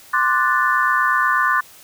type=chord; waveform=sine; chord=D dominant seventh; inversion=third; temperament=equal; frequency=1046.5 / 1174.7 / 1480 / 1760 Hz; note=C6 / D6 / F#6 / A6; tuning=0 / 0 / 0 / 0 cents; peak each=-20 dBFS; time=0.13-1.61 s; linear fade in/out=10 ms; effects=white hiss -45 dBFS RMS until 1.83 s